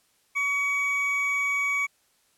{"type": "tone pair together", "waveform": "triangle", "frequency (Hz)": [1130.5, 2261], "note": ["C#6", "C#7"], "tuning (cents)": [34, 34], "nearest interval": "octave", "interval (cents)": 1200, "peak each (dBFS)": [-31, -22], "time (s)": [0.35, 1.87], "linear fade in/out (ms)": 20, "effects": ["white hiss -66 dBFS RMS until 2.37 s", "low-pass 12000 Hz 12 dB/octave"]}